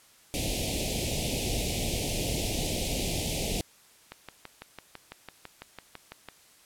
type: band-stop noise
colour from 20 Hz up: pink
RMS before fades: -30 dBFS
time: 0.34-3.61 s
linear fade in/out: 0 ms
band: 750 to 2300 Hz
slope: 48 dB/octave
type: click train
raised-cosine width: 0.3 ms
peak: -24 dBFS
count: 14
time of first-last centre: 4.12-6.287 s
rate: 6 Hz
effects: white hiss -58 dBFS RMS until 6.65 s + low-pass 12000 Hz 12 dB/octave